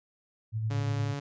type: tone with tremolo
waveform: sine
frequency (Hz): 110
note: A2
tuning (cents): 0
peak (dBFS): -26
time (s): 0.52-1.15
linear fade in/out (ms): 50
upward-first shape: sine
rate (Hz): 8.6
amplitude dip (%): 40
type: tone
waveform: sawtooth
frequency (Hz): 141.9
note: C#3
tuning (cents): +41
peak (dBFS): -29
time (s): 0.7-1.2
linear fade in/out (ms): 10
effects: resampled to 16000 Hz